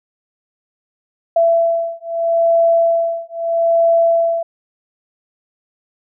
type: beating tone pair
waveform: sine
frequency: 669 / 669.78 Hz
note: E5 / E5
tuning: +25 / +27 cents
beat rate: 0.78 Hz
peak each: -15 dBFS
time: 1.36-4.43 s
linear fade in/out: 5 ms
effects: none